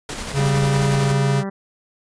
pink noise with tremolo, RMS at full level -28 dBFS, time 0.09-1.12 s, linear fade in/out 2 ms, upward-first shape square, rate 11 Hz, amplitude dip 30%
square tone with pitch glide, 138.59 to 137.63 Hz, C#3 to C#3, 0 to -12 cents, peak -17 dBFS, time 0.33-1.44 s, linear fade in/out 50 ms, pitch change -12 cents, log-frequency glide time 0.51-1.26 s
harmonic tone, 195.7 Hz, G3, 3 cents flat, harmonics 1 / 2 / 3 / 4 / 5 / 6 / 7 / 8 / 9 / 10, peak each -25 / -31 / -35 / -37 / -39 / -41 / -42 / -43 / -44 / -45 dBFS, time 0.38-1.5 s, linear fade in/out 10 ms
effects resampled to 22050 Hz

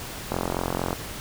click train, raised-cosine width 1 ms, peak -11 dBFS, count 28, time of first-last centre 0.32-0.929 s, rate 44.3 Hz, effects pink hiss -36 dBFS RMS until 1.2 s

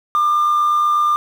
triangle tone with amplitude modulation, 1199 Hz, D6, 36 cents sharp, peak -8 dBFS, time 0.15-1.16 s, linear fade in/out 0 ms, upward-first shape sine, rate 88.2 Hz, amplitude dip 40%, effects tanh soft clip ceiling -8 dBFS + 7-bit

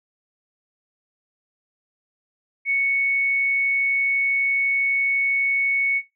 sine tone, 2217 Hz, C#7, in tune, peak -18 dBFS, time 2.65-6.02 s, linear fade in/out 50 ms, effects noise-tail reverb RT60 0.2 s tail -17 dB re dry

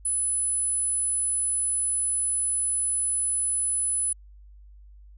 sine tone, 10050 Hz, D#9, 16 cents sharp, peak -23 dBFS, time 0.05-4.13 s, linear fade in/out 5 ms, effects added 50 Hz sine -46 dBFS peak until 5.17 s

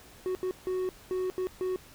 triangle tone bursts at uneven times, 370 Hz, F#4, in tune, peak -26 dBFS, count 6, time 0.26-0.35 / 0.43-0.51 / 0.67-0.89 / 1.11-1.3 / 1.38-1.47 / 1.61-1.76 s, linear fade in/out 0 ms, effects pink hiss -53 dBFS RMS until 1.94 s

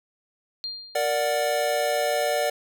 sine tone with exponential decay, 4200 Hz, C8, 6 cents sharp, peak -27 dBFS, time 0.64-1.29 s, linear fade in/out 0 ms, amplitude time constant 140 ms
square chord, Bb augmented, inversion none, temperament equal with one note detuned, 466.2 / 587.3 / 735.3 Hz, Bb4 / D5 / F#5, 0 / 0 / -11 cents, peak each -30 / -25 / -28 dBFS, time 0.95-2.5 s, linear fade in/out 5 ms
effects none

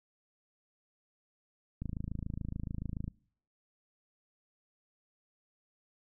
click train, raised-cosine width 5 ms, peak -25 dBFS, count 35, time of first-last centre 1.82-3.079 s, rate 27 Hz, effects noise-tail reverb RT60 0.6 s tail -25 dB re dry

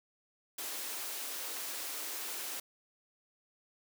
white high-pass noise, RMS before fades -40 dBFS, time 0.58-2.6 s, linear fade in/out 5 ms, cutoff 260 Hz, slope 48 dB/octave, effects none

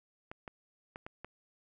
clicks, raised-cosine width 0.5 ms, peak -28 dBFS, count 5, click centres 0.315 / 0.478 / 0.959 / 1.065 / 1.246 s, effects none

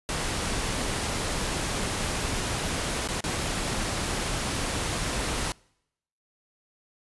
pink noise with dropouts, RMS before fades -29 dBFS, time 0.09-5.52 s, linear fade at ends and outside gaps 0 ms, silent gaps 3.075-3.087 / 3.205-3.24 s, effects noise-tail reverb RT60 0.8 s tail -26 dB re dry + resampled to 24000 Hz

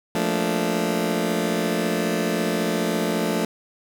20% pulse chord, Bb major seventh, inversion second, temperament just, 174.81 / 218.5 / 233.1 / 291.4 Hz, F3 / A3 / Bb3 / D4, +2 / -12 / 0 / -13 cents, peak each -21 / -20 / -26 / -23 dBFS, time 0.15-3.45 s, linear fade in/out 2 ms, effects none

